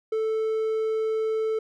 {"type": "tone", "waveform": "triangle", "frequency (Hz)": 440, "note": "A4", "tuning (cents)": 0, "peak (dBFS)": -21, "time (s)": [0.12, 1.59], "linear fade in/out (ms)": 5, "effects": []}